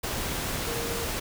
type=tone in noise; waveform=sine; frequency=466.2 Hz; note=A#4; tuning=in tune; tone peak=-34 dBFS; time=0.67-1.05 s; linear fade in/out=10 ms; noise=pink; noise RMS=-31 dBFS; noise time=0.03-1.2 s; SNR=-6 dB; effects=none